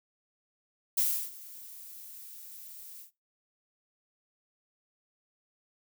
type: noise with ADSR envelope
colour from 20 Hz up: violet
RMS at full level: -26 dBFS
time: 0.97-3.11 s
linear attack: 10 ms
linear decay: 320 ms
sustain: -21 dB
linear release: 110 ms
effects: noise-tail reverb RT60 0.2 s tail -17 dB re dry